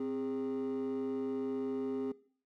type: tone pair together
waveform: triangle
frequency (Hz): 261.6 / 408.9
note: C4 / G#4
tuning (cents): 0 / -27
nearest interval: minor sixth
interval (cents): 773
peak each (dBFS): -32 / -34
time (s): 0-2.12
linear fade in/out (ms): 5
effects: noise-tail reverb RT60 0.5 s tail -21 dB re dry + tanh soft clip ceiling -29 dBFS